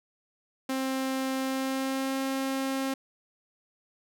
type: tone with pitch glide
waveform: sawtooth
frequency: 264.4 to 268.1 Hz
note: C4 to C4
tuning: +18 to +42 cents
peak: -24 dBFS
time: 0.69-2.94 s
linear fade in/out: 5 ms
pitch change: +24 cents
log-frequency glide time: 1.41-2.18 s
effects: none